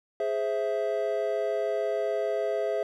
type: chord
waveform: triangle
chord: Ab augmented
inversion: none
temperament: equal with one note detuned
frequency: 416.5 / 523.3 / 659.3 Hz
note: Ab4 / C5 / E5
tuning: +5 / 0 / 0 cents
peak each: -28 / -30 / -27 dBFS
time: 0.2-2.83 s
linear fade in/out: 2 ms
effects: none